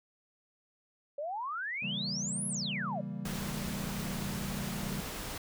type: exponential two-way sweep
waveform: sine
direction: up then down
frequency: 554.4 to 11110 to 554.4 Hz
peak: -34 dBFS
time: 1.18-3.01 s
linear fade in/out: 5 ms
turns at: 2.47 s
type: chord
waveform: triangle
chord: C# diminished seventh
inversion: none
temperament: equal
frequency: 138.59 / 164.81 / 196 / 233.1 Hz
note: C#3 / E3 / G3 / Bb3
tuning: 0 / 0 / 0 / 0 cents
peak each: -41 / -41 / -37 / -42 dBFS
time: 1.82-5.01 s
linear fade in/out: 10 ms
type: noise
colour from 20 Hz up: pink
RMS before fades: -40 dBFS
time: 3.25-5.38 s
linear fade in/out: 5 ms
effects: none